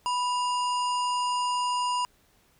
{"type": "harmonic tone with a mistuned harmonic", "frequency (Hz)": 987.8, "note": "B5", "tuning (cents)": 0, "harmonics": [1, 3, 5, 7, 9], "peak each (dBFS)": [-25, -35, -39, -42, -44], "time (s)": [0.06, 2.05], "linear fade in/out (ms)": 0, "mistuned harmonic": 3, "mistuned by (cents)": -86, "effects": ["pink hiss -64 dBFS RMS until 2.59 s"]}